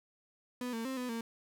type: tone with pitch steps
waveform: 35% pulse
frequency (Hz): 248 / 227.3 / 263.4 / 249.8 / 229.3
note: B3 / A#3 / C4 / B3 / A#3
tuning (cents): +7 / -43 / +12 / +20 / -28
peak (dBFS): -34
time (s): 0.61-1.21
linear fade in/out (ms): 2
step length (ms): 120
effects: none